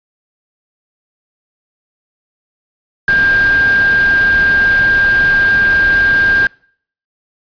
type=tone in noise; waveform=sine; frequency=1600 Hz; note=G6; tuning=35 cents sharp; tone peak=-8 dBFS; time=3.08-6.47 s; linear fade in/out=2 ms; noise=pink; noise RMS=-23 dBFS; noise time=3.08-6.47 s; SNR=+12 dB; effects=noise-tail reverb RT60 0.6 s tail -26 dB re dry + resampled to 11025 Hz